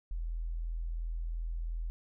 sine tone, 41.43 Hz, E1, 9 cents sharp, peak -33 dBFS, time 0.11-1.9 s, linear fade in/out 0 ms, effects none

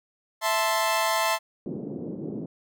sawtooth chord, A minor, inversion second, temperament equal, 659.3 / 880 / 1046.5 Hz, E5 / A5 / C6, 0 / 0 / 0 cents, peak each -23 / -23 / -23 dBFS, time 0.41-1.39 s, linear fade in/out 50 ms
pink band-pass noise, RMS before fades -34 dBFS, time 1.66-2.46 s, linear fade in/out 2 ms, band 170 to 420 Hz, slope 24 dB/octave
effects none

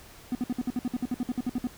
triangle tone bursts, 247.6 Hz, B3, 5 cents sharp, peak -23 dBFS, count 16, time 0.32-1.671 s, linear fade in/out 2 ms, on 31 ms, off 57 ms, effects pink hiss -50 dBFS RMS until 1.77 s

